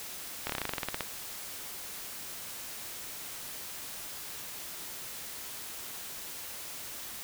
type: slowing click train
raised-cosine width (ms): 0.3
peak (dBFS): -15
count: 14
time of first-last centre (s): 0.47-1.007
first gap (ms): 25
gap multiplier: 1.08
effects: white hiss -42 dBFS RMS until 7.23 s